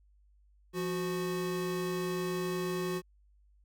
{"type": "tone pair together", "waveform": "square", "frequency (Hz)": [173.01, 366.6], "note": ["F3", "F#4"], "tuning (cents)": [-16, -16], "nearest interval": "octave + minor second", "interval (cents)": 1300, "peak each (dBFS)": [-37, -34], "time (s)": [0.73, 3.02], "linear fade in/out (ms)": 50, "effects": ["added 50 Hz sine -61 dBFS peak until 3.64 s"]}